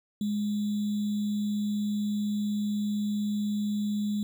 sine tone with sample-and-hold, 207.9 Hz, G#3, 2 cents sharp, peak -26 dBFS, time 0.21-4.23 s, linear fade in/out 2 ms, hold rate 3675 Hz, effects none

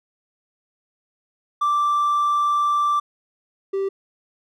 triangle tone pair in turn, 1173 / 390 Hz, D6 / G4, -2 / -9 cents, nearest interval octave + perfect fifth, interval 1907 cents, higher first, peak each -14 / -18 dBFS, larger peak first, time 1.61-3 / 3.73-3.89 s, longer first, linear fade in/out 10 ms, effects tanh soft clip ceiling -12 dBFS

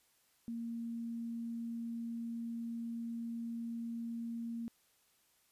sine tone, 232 Hz, A#3, 8 cents flat, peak -38 dBFS, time 0.48-4.68 s, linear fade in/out 0 ms, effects white hiss -72 dBFS RMS until 5.51 s + resampled to 32000 Hz

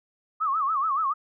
sine tone with vibrato, 1187 Hz, D6, 18 cents sharp, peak -22 dBFS, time 0.4-1.14 s, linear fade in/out 20 ms, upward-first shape sine, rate 7 Hz, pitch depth 180 cents each way, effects none

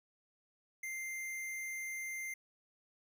square tone, 2093 Hz, C7, in tune, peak -40 dBFS, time 0.83-2.34 s, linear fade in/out 5 ms, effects none

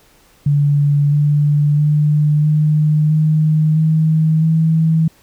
sine tone with pitch steps, 144.4 / 147.01 / 149.67 / 152.37 / 155.12 / 157.92 / 160.78 Hz, D3 / D3 / D3 / D#3 / D#3 / D#3 / E3, -29 / +2 / +33 / -36 / -5 / +26 / -43 cents, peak -10 dBFS, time 0.46-5.08 s, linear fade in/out 5 ms, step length 660 ms, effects pink hiss -51 dBFS RMS until 5.22 s

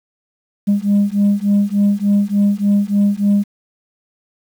sine beating tone pair, 201.1 / 204.5 Hz, G3 / G#3, +44 / -26 cents, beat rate 3.4 Hz, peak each -13 dBFS, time 0.67-3.44 s, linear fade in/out 20 ms, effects tanh soft clip ceiling -8 dBFS + 7-bit

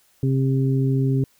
harmonic tone, 133.7 Hz, C3, 38 cents sharp, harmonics 1 / 2 / 3, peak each -18 / -24 / -28 dBFS, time 0.23-1.24 s, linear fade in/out 2 ms, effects white hiss -60 dBFS RMS until 1.39 s

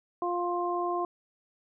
harmonic tone, 351.3 Hz, F4, 10 cents sharp, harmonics 1 / 2 / 3, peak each -31 / -32 / -32 dBFS, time 0.22-1.05 s, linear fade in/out 2 ms, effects none

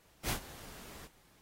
pink noise with ADSR envelope, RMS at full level -32 dBFS, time 0.23-1.09 s, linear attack 62 ms, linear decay 100 ms, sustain -19 dB, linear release 46 ms, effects pink hiss -66 dBFS RMS until 1.41 s + AAC 48 kbps

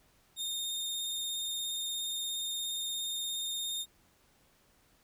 sawtooth tone with vibrato, 3666 Hz, A#7, 30 cents flat, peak -31 dBFS, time 0.36-3.86 s, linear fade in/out 50 ms, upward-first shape sine, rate 17 Hz, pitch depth 15 cents each way, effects pink hiss -67 dBFS RMS until 5.03 s

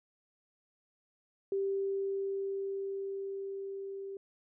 sine tone with level ramp, 392 Hz, G4, in tune, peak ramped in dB -29 to -39 dBFS, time 1.52-4.17 s, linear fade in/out 2 ms, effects none

